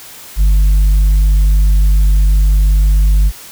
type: tone with tanh clipping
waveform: triangle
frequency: 49.68 Hz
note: G1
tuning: 24 cents sharp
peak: -7 dBFS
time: 0.36-3.32 s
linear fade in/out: 50 ms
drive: 8 dB
effects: white hiss -34 dBFS RMS until 3.51 s